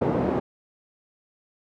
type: band-pass noise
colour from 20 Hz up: pink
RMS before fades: -24 dBFS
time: 0.01-0.4 s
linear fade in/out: 10 ms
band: 190 to 580 Hz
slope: 12 dB/octave
effects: none